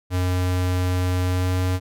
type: tone with pitch glide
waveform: square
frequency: 90.9 to 91.74 Hz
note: F#2 to F#2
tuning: -30 to -14 cents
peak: -20 dBFS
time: 0.1-1.8 s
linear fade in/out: 50 ms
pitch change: +16 cents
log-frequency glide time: 1.24-1.6 s
effects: none